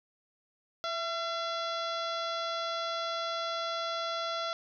harmonic tone with a mistuned harmonic, 680 Hz, F5, 46 cents flat, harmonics 1 / 2 / 3 / 4 / 5 / 6 / 7 / 8 / 9, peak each -36 / -35 / -46 / -50 / -40 / -44 / -46 / -51 / -54 dBFS, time 0.84-4.53 s, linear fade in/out 0 ms, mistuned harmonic 1, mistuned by -40 cents, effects none

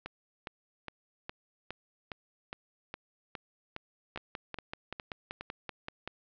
two click trains, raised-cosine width 0.3 ms, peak -22 / -21 dBFS, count 14 / 11, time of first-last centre 0.06-5.41 / 4.16-6.076 s, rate 2.43 / 5.22 Hz, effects low-pass 4000 Hz 12 dB/octave

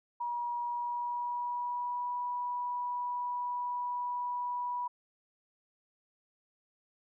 sine tone with pitch glide, 959 to 978 Hz, A#5 to B5, +49 to -17 cents, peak -32 dBFS, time 0.2-4.88 s, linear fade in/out 10 ms, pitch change +34 cents, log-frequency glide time 0.6-2.12 s, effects none

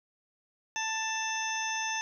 harmonic tone, 885 Hz, A5, 10 cents sharp, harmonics 1 / 2 / 3 / 4 / 6 / 7, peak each -35 / -36 / -37 / -41 / -43 / -37 dBFS, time 0.76-2.01 s, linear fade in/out 0 ms, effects none

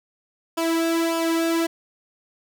sawtooth tone with flanger, 330.5 Hz, E4, 5 cents sharp, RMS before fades -22 dBFS, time 0.57-1.67 s, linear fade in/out 10 ms, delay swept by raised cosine 0.49 to 2.09 ms, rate 1.7 Hz, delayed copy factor -0.7, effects none

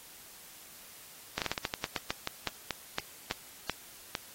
slowing click train, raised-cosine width 0.2 ms, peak -13 dBFS, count 17, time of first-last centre 1.38-4.152 s, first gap 38 ms, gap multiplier 1.18, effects white hiss -52 dBFS RMS until 4.34 s + AAC 48 kbps

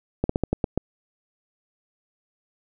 slowing click train, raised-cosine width 2 ms, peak -8 dBFS, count 7, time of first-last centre 0.24-0.776 s, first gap 54 ms, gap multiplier 1.2, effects none

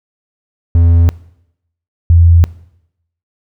triangle / sine tone pair in turn, 84.6 / 84.6 Hz, E2 / E2, +45 / +45 cents, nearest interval unison, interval 0 cents, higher neither, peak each -3 dBFS, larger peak neither, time 0.75-1.09 / 2.1-2.44 s, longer neither, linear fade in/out 0 ms, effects noise-tail reverb RT60 0.8 s tail -21 dB re dry

